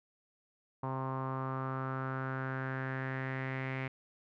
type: tone with low-pass filter sweep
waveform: sawtooth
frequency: 132.1 Hz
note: C3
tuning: 17 cents sharp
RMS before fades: -37 dBFS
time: 0.83-3.88 s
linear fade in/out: 5 ms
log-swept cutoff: 990 to 2200 Hz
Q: 4.8
effects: none